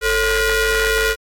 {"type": "ring-modulated tone", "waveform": "sawtooth", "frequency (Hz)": 493.9, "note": "B4", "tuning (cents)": 0, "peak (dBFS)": -8, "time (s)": [0.01, 1.16], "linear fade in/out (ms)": 50, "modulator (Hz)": 938, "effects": ["AAC 64 kbps"]}